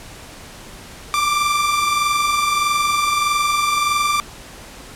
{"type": "tone pair together", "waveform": "sawtooth", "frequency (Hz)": [1160.4, 1182], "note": ["D6", "D6"], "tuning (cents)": [-21, 11], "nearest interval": "unison", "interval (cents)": 32, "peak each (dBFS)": [-20, -13], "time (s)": [1.14, 4.2], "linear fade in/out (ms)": 0, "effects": ["pink hiss -38 dBFS RMS until 4.95 s", "low-pass 11000 Hz 12 dB/octave"]}